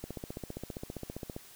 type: click train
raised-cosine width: 2 ms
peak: -25 dBFS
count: 21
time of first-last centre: 0.04-1.365 s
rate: 15.1 Hz
effects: white hiss -54 dBFS RMS until 1.55 s